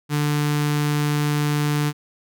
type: tone with notch filter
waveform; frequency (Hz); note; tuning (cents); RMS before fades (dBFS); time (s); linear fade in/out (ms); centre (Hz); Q
sawtooth; 147.8; D3; +11; -21; 0.09-1.93; 50; 600; 1.7
effects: none